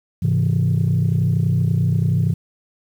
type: chord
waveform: sine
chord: Ab augmented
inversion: none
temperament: equal with one note detuned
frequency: 103.83 / 132.64 / 164.81 Hz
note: Ab2 / C3 / E3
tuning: 0 / +24 / 0 cents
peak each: -18 dBFS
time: 0.22-2.34 s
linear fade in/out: 10 ms
effects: tanh soft clip ceiling -10 dBFS + 8-bit